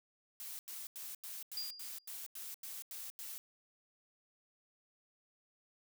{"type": "noise bursts", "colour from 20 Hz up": "blue", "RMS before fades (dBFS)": -46, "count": 11, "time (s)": [0.4, 3.38], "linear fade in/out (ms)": 0, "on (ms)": 190, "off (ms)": 89}
{"type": "tone with exponential decay", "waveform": "sine", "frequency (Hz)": 4821, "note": "D8", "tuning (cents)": 45, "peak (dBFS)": -36, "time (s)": [1.57, 2.13], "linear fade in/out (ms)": 2, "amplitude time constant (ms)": 120}
{"effects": []}